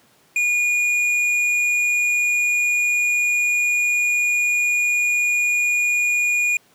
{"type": "tone with hard clipping", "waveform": "sine", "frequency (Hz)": 2441, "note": "D#7", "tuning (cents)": -34, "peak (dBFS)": -18, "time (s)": [0.36, 6.57], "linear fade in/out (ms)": 2, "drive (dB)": 7, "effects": ["pink hiss -56 dBFS RMS until 6.74 s", "high-pass 150 Hz 12 dB/octave"]}